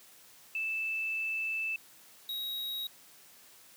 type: tone pair in turn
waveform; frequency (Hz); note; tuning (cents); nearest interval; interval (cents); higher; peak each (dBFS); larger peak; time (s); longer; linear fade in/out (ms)
sine / square; 2637 / 3809; E7 / A#7; 0 / +37; tritone; 637; second; -31 / -35; first; 0.55-1.76 / 2.29-2.87; first; 2
effects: white hiss -57 dBFS RMS until 3.76 s + high-pass 100 Hz 12 dB/octave